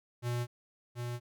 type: tone with echo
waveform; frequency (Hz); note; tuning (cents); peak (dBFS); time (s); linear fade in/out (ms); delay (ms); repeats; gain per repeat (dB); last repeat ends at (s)
square; 120.9; B2; -36; -32; 0.22-0.47; 50; 730; 1; -4; 1.2
effects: none